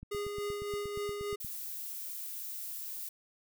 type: click train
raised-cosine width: 5 ms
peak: -33 dBFS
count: 13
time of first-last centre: 0.03-1.447 s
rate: 8.47 Hz
type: tone with tremolo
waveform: square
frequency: 410.4 Hz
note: G#4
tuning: 21 cents flat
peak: -34 dBFS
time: 0.11-1.36 s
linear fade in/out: 10 ms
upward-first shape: sine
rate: 3.5 Hz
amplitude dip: 35%
type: noise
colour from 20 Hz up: violet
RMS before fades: -41 dBFS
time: 1.4-3.09 s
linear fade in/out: 5 ms
effects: none